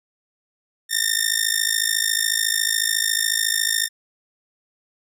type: tone with amplitude modulation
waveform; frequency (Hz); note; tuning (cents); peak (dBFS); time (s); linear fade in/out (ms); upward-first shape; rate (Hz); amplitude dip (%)
10% pulse; 1817; A#6; -45; -6; 0.89-3.89; 50; sine; 54; 90
effects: none